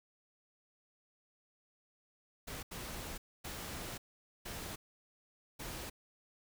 pink noise bursts at uneven times, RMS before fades -44 dBFS, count 5, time 2.47-2.63 / 2.71-3.18 / 3.44-3.98 / 4.45-4.76 / 5.59-5.9 s, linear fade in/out 10 ms, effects none

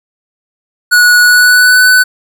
square tone with pitch glide, 1464 to 1499.1 Hz, F#6 to F#6, -19 to +22 cents, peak -4 dBFS, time 0.91-2.04 s, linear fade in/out 20 ms, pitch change +41 cents, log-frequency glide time 1.21-1.81 s, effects none

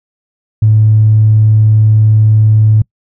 triangle tone with tanh clipping, 108.3 Hz, A2, 27 cents flat, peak -4 dBFS, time 0.62-2.82 s, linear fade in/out 5 ms, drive 4 dB, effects noise-tail reverb RT60 0.1 s tail -26 dB re dry

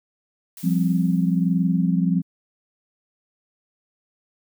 blue noise with exponential decay, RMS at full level -39 dBFS, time 0.57-2.23 s, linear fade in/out 1 ms, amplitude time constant 360 ms
sine chord, F suspended second, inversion none, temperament equal, 174.61 / 196 / 261.6 Hz, F3 / G3 / C4, 0 / 0 / 0 cents, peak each -19 / -23 / -25 dBFS, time 0.63-2.22 s, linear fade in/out 20 ms
effects none

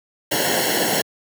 pink noise with comb filter, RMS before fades -20 dBFS, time 0.31-1.02 s, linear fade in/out 10 ms, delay 0.82 ms, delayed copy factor -1, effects high-pass 150 Hz 12 dB/octave

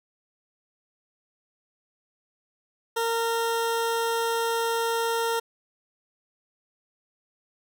20% pulse tone, 460.3 Hz, A#4, 22 cents flat, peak -19 dBFS, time 2.96-5.4 s, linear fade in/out 10 ms, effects none

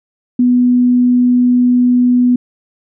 sine tone, 246.9 Hz, B3, in tune, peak -7 dBFS, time 0.39-2.36 s, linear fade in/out 5 ms, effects none

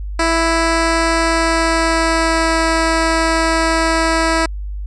10% pulse tone with pitch glide, 329.6 to 326.2 Hz, E4 to E4, 0 to -18 cents, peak -5 dBFS, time 0.19-4.46 s, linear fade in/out 5 ms, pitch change -18 cents, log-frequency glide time 1.18-2.6 s, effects added 50 Hz sine -22 dBFS peak until 4.86 s + resampled to 22050 Hz

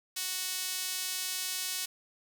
sawtooth tone with high-pass filter, 370 Hz, F#4, in tune, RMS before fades -35 dBFS, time 0.16-1.86 s, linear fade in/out 10 ms, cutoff 4100 Hz, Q 0.69, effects none

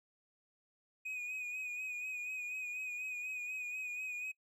triangle tone with vibrato, 2489 Hz, D#7, in tune, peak -37 dBFS, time 1.05-4.32 s, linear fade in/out 10 ms, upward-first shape sine, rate 4.1 Hz, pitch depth 38 cents each way, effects noise-tail reverb RT60 0.1 s tail -23 dB re dry

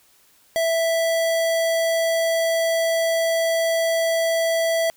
square tone, 659.3 Hz, E5, in tune, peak -19 dBFS, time 0.56-4.9 s, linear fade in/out 0 ms, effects white hiss -57 dBFS RMS until 4.96 s

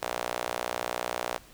sawtooth tone with high-pass filter, 60 Hz, B1, 49 cents flat, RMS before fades -33 dBFS, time 0.02-1.38 s, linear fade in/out 5 ms, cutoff 640 Hz, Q 1.7, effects pink hiss -54 dBFS RMS until 1.53 s

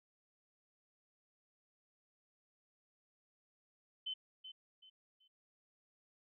sine tone with echo, 3057 Hz, G7, 44 cents flat, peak -38 dBFS, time 4.06-4.14 s, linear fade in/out 10 ms, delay 380 ms, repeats 3, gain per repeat -10 dB, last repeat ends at 5.28 s, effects none

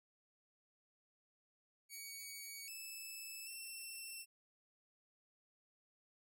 10% pulse tone with pitch steps, 2251 / 2623 / 2693 Hz, C#7 / E7 / E7, +26 / -9 / +36 cents, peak -39 dBFS, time 1.89-4.26 s, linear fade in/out 50 ms, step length 790 ms, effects none

